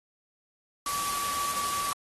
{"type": "tone in noise", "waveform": "sine", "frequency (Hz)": 1147, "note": "D6", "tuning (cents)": -41, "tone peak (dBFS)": -30, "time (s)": [0.86, 1.93], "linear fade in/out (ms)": 2, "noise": "white", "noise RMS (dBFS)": -33, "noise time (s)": [0.86, 1.93], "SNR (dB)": 0, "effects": ["AAC 32 kbps"]}